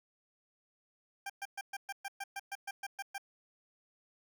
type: tone bursts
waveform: 20% pulse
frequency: 792 Hz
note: G5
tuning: 18 cents sharp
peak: -33 dBFS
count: 13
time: 1.26-3.181 s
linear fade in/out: 5 ms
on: 37 ms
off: 120 ms
effects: none